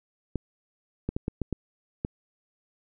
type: clicks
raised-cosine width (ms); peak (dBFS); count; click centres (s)
3; -15; 7; 0.357 / 1.09 / 1.165 / 1.281 / 1.417 / 1.527 / 2.049
effects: none